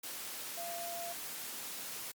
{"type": "tone in noise", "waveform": "sine", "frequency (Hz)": 687, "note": "F5", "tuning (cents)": -29, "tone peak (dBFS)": -41, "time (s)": [0.57, 1.13], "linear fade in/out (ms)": 10, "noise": "white", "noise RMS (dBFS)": -43, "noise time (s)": [0.03, 2.12], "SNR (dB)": -1, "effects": ["high-pass 150 Hz 12 dB/octave", "Opus 48 kbps"]}